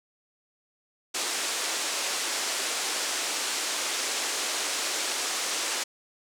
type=band-pass noise; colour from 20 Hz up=white; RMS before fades=-30 dBFS; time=1.14-5.84 s; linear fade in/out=10 ms; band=300 to 8400 Hz; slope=24 dB/octave; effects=none